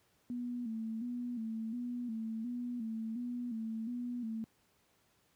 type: tone with vibrato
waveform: sine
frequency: 233.1 Hz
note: A#3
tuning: in tune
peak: -36 dBFS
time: 0.3-4.44 s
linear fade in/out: 0 ms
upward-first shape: square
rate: 1.4 Hz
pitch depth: 76 cents each way
effects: pink hiss -72 dBFS RMS until 5.35 s + high-pass 80 Hz 12 dB/octave